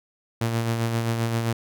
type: tone with tremolo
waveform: sawtooth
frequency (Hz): 115.2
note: A#2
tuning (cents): -20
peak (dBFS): -17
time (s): 0.41-1.53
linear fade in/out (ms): 5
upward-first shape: sine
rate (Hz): 7.6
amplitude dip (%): 40
effects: none